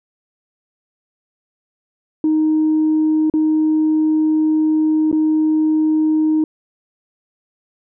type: tone with dropouts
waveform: sine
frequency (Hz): 311.3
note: D#4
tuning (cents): +1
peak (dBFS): -11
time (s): 2.24-6.44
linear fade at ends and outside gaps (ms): 2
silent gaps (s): 3.299-3.338 / 5.115-5.127
effects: tanh soft clip ceiling -9 dBFS